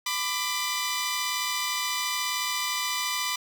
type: tone cluster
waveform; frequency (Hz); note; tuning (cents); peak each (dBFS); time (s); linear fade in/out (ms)
10% pulse; 1003 / 1183 / 1967; B5 / D6 / B6; +26 / +12 / -7; -21 / -22 / -28; 0.06-3.36; 5
effects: none